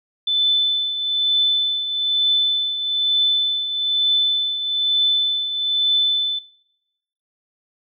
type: tone with tremolo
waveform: sine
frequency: 3515 Hz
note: A7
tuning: 2 cents flat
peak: -14 dBFS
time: 0.27-6.39 s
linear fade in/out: 5 ms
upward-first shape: triangle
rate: 1.1 Hz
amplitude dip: 65%
effects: noise-tail reverb RT60 1.0 s tail -20 dB re dry